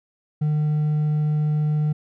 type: tone with hard clipping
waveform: triangle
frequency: 151.2 Hz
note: D#3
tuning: 49 cents flat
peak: -19 dBFS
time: 0.41-1.93 s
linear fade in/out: 10 ms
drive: 5 dB
effects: none